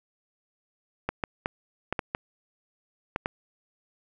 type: clicks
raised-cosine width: 0.5 ms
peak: -12 dBFS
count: 8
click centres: 1.09 / 1.238 / 1.459 / 1.926 / 1.992 / 2.149 / 3.161 / 3.259 s
effects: none